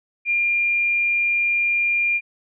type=tone; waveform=sine; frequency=2400 Hz; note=D7; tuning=37 cents sharp; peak=-17 dBFS; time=0.25-2.21 s; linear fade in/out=50 ms; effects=none